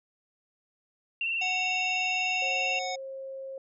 sine tone with vibrato, 2716 Hz, F7, 49 cents flat, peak -27 dBFS, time 1.21-2.79 s, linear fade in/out 2 ms, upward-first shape sine, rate 20 Hz, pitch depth 42 cents each way
harmonic tone, 740 Hz, F#5, in tune, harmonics 1 / 3 / 5 / 7 / 9, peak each -33 / -38 / -40 / -41 / -43 dBFS, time 1.41-2.96 s, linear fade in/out 10 ms
sine tone, 536 Hz, C5, 42 cents sharp, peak -36 dBFS, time 2.42-3.58 s, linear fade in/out 2 ms
effects none

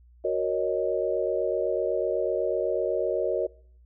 sine chord, D# minor seventh, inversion first, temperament equal, 370 / 466.2 / 554.4 / 622.3 Hz, F#4 / A#4 / C#5 / D#5, 0 / 0 / 0 / 0 cents, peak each -29 dBFS, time 0.24-3.47 s, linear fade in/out 10 ms, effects noise-tail reverb RT60 0.6 s tail -24 dB re dry + added 60 Hz sine -52 dBFS peak until 3.85 s

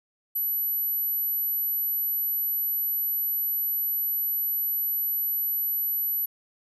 sine tone, 11840 Hz, F#9, in tune, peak -24 dBFS, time 0.35-6.26 s, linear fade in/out 10 ms, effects none

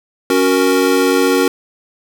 square chord, F# major, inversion second, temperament equal, 277.2 / 370 / 466.2 Hz, C#4 / F#4 / A#4, 0 / 0 / 0 cents, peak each -16 dBFS, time 0.3-1.48 s, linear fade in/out 2 ms, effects none

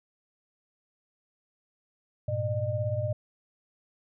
sine tone cluster, 101.9 / 118.8 / 606 Hz, G#2 / A#2 / D#5, -32 / +33 / -46 cents, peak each -31 dBFS, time 2.28-3.13 s, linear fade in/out 5 ms, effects none

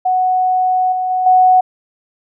sine tone with level steps, 740 Hz, F#5, in tune, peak -11 / -15 / -13 / -6 dBFS, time 0.05-1.61 s, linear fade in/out 10 ms, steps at 0.92 / 1.1 / 1.26 s, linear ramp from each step 5 ms, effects none

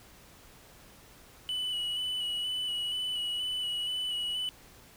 triangle tone with vibrato, 2960 Hz, F#7, in tune, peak -29 dBFS, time 1.49-4.49 s, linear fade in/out 0 ms, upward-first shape square, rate 2.1 Hz, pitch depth 19 cents each way, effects pink hiss -55 dBFS RMS until 4.96 s

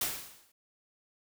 white noise with exponential decay, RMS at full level -29 dBFS, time 0.01-0.52 s, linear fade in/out 5 ms, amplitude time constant 110 ms, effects none

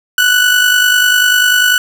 30% pulse tone with amplitude modulation, 1482 Hz, F#6, 2 cents sharp, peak -3 dBFS, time 0.18-1.78 s, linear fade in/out 2 ms, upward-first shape sine, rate 50.1 Hz, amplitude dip 45%, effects none

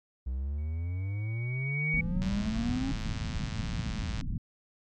triangle exponential sweep, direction up, 61.74 to 276 Hz, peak -28 dBFS, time 0.26-2.92 s, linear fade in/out 10 ms
sine tone with exponential growth, 2246 Hz, C#7, 22 cents sharp, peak -25 dBFS, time 0.58-2.01 s, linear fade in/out 5 ms, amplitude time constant 310 ms
pink low-pass noise, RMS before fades -33 dBFS, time 1.94-4.38 s, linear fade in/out 2 ms, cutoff 250 Hz, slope 48 dB/octave
click train, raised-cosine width 0.2 ms, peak -24 dBFS, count 220, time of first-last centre 2.22-4.211 s, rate 110 Hz
effects MP3 64 kbps

